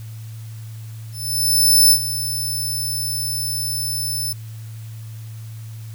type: tone with ADSR envelope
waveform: 15% pulse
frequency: 5280 Hz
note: E8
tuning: 2 cents sharp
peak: -3 dBFS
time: 1.12-4.33 s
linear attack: 790 ms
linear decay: 73 ms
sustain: -13 dB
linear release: 7 ms
effects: added 111 Hz sine -31 dBFS peak until 5.94 s + white hiss -48 dBFS RMS until 5.94 s